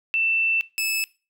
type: tone pair in turn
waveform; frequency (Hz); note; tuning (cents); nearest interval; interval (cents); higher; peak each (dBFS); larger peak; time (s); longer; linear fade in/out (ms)
sine / sawtooth; 2670 / 2611; E7 / E7; +22 / -17; unison; 39; first; -19; neither; 0.14-0.61 / 0.78-1.04; first; 0
effects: noise-tail reverb RT60 0.3 s tail -20 dB re dry